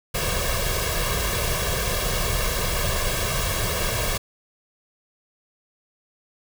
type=noise with comb filter; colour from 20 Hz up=pink; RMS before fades=-24 dBFS; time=0.14-4.18 s; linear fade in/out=10 ms; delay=1.8 ms; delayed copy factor=+0.8; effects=none